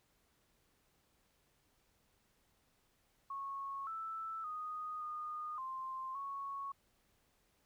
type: tone with pitch steps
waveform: sine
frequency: 1100 / 1320 / 1241 / 1226 / 1049 / 1107 Hz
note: C#6 / E6 / D#6 / D#6 / C6 / C#6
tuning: -14 / +2 / -5 / -26 / +4 / -3 cents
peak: -40 dBFS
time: 3.3-6.72 s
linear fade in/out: 5 ms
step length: 570 ms
effects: pink hiss -75 dBFS RMS until 7.65 s